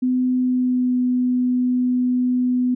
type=tone with pitch glide; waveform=sine; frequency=253.2 to 249.9 Hz; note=B3 to B3; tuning=+43 to +21 cents; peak=-16 dBFS; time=0.02-2.75 s; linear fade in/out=10 ms; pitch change=-22 cents; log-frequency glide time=0.35-0.98 s; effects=none